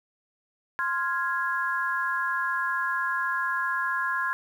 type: chord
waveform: sine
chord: F minor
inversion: second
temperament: equal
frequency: 1046.5 / 1396.9 / 1661.2 Hz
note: C6 / F6 / Ab6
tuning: 0 / 0 / 0 cents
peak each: -29 / -31 / -28 dBFS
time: 0.79-4.33 s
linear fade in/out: 0 ms
effects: 9-bit